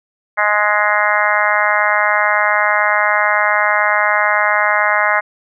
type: harmonic tone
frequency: 209 Hz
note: G#3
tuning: 11 cents sharp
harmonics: 3 / 4 / 5 / 6 / 7 / 8 / 9 / 10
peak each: -20 / -20 / -20 / -20 / -20 / -20 / -20 / -20 dBFS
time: 0.37-5.21 s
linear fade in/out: 20 ms
effects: none